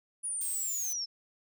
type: linear sweep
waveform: sine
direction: down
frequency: 9810 to 5260 Hz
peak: -32 dBFS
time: 0.23-1.06 s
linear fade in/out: 20 ms
type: noise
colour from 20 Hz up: violet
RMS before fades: -39 dBFS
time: 0.41-0.93 s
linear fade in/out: 2 ms
effects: none